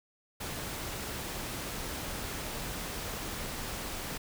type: noise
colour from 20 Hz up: pink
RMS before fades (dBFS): -38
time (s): 0.4-4.18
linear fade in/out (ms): 10
effects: none